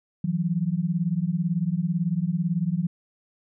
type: beating tone pair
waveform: sine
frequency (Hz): 163 / 181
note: E3 / F#3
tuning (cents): -19 / -38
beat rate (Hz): 18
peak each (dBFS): -25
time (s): 0.24-2.87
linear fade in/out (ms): 5
effects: none